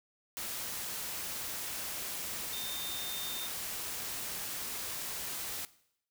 sine tone in noise, 3632 Hz, A#7, 46 cents flat, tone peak -40 dBFS, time 2.53-3.47 s, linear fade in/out 0 ms, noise white, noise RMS -39 dBFS, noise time 0.37-5.65 s, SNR -4 dB, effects noise-tail reverb RT60 0.7 s tail -18 dB re dry

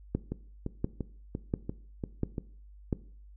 two click trains, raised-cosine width 3 ms, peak -20 / -15 dBFS, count 7 / 5, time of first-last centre 0.32-2.382 / 0.15-2.928 s, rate 2.91 / 1.44 Hz, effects noise-tail reverb RT60 0.5 s tail -18 dB re dry + added 50 Hz sine -49 dBFS peak until 3.36 s

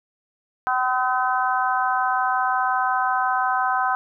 harmonic tone, 254.4 Hz, C4, 48 cents flat, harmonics 3 / 4 / 5 / 6, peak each -23 / -24 / -25 / -26 dBFS, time 0.67-3.95 s, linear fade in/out 0 ms, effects none

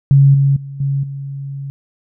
sine tone with level steps, 138.59 Hz, C#3, in tune, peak -5 / -9 / -26 / -14 / -23 dBFS, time 0.11-1.7 s, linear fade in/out 0 ms, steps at 0.34 / 0.56 / 0.8 / 1.03 s, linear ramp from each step 5 ms, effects none

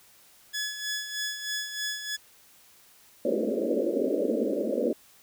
15% pulse tone with tremolo, 1700 Hz, G#6, 40 cents sharp, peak -22 dBFS, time 0.53-2.17 s, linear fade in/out 20 ms, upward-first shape sine, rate 3.2 Hz, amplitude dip 60%
white band-pass noise, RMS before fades -27 dBFS, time 3.25-4.93 s, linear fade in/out 2 ms, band 210 to 590 Hz, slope 96 dB/octave
effects white hiss -57 dBFS RMS until 5.22 s

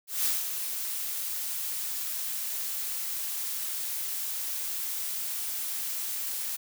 blue noise with ADSR envelope, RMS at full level -26 dBFS, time 0.07-6.57 s, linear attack 180 ms, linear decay 190 ms, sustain -7 dB, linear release 18 ms, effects none

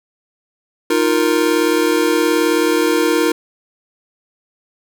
square chord, Eb suspended second, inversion none, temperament just, 311.1 / 350 / 466.7 Hz, Eb4 / F4 / Bb4, 0 / +4 / +2 cents, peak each -18 dBFS, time 0.9-3.32 s, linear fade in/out 5 ms, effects none

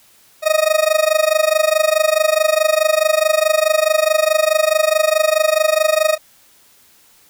40% pulse tone with amplitude modulation, 624 Hz, D#5, 5 cents sharp, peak -8 dBFS, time 0.42-6.18 s, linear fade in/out 50 ms, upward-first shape sine, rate 24.7 Hz, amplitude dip 90%, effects white hiss -51 dBFS RMS until 7.29 s

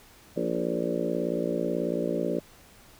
harmonic tone with a mistuned harmonic, 58.27 Hz, A#1, in tune, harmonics 3 / 4 / 5 / 6 / 7 / 8 / 9 / 10, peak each -34 / -34 / -34 / -34 / -34 / -34 / -34 / -34 dBFS, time 0.36-2.4 s, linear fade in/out 10 ms, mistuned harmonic 6, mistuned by -32 cents, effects pink hiss -54 dBFS RMS until 2.99 s

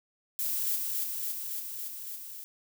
violet noise with echo, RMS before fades -31 dBFS, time 0.39-0.76 s, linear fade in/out 0 ms, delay 280 ms, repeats 6, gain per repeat -2 dB, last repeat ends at 2.44 s, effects none

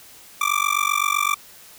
25% pulse tone with amplitude modulation, 1174.7 Hz, D6, in tune, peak -11 dBFS, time 0.41-1.35 s, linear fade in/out 5 ms, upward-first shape sine, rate 47.8 Hz, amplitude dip 100%, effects white hiss -46 dBFS RMS until 1.78 s

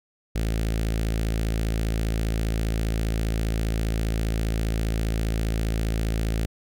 sawtooth tone with notch filter, 55 Hz, A1, in tune, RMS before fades -25 dBFS, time 0.35-6.46 s, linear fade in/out 10 ms, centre 1000 Hz, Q 1.1, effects none

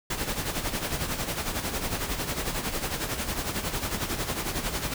pink noise with tremolo, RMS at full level -28 dBFS, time 0.1-4.94 s, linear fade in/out 5 ms, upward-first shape sine, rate 11 Hz, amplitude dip 60%, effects none

